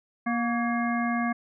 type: harmonic tone with a mistuned harmonic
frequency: 237 Hz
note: A#3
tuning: 29 cents sharp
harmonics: 1 / 3 / 5 / 7 / 9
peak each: -26 / -31 / -33 / -34 / -36 dBFS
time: 0.26-1.33 s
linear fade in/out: 10 ms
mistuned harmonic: 5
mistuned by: -63 cents
effects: none